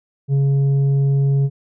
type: tone with tanh clipping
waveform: triangle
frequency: 138.59 Hz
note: C#3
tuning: in tune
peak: -14 dBFS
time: 0.28-1.5 s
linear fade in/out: 50 ms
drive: 9 dB
effects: none